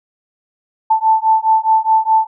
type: beating tone pair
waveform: sine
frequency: 880 / 884.8 Hz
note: A5 / A5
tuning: 0 / +9 cents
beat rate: 4.8 Hz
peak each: -13 / -13 dBFS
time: 0.9-2.27 s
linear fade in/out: 10 ms
effects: none